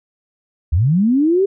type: linear sweep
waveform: sine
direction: up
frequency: 68.1 to 403.5 Hz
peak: -11 dBFS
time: 0.72-1.46 s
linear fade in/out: 10 ms
effects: none